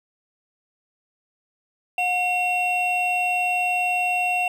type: tone pair together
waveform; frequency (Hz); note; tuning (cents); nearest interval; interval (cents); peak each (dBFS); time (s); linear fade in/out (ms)
triangle; 723.8 / 2730; F#5 / F7; -38 / -40; octave + major seventh; 2298; -21; 1.98-4.48; 2
effects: none